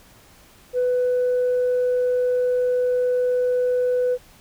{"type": "tone", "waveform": "sine", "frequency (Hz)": 497.7, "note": "B4", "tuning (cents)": 13, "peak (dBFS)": -16, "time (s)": [0.73, 4.18], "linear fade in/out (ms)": 50, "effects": ["tanh soft clip ceiling -15 dBFS", "pink hiss -51 dBFS RMS until 4.4 s"]}